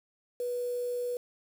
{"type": "tone with quantisation", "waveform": "sine", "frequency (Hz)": 488.9, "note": "B4", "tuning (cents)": -18, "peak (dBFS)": -30, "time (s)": [0.4, 1.17], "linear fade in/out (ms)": 2, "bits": 8, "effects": []}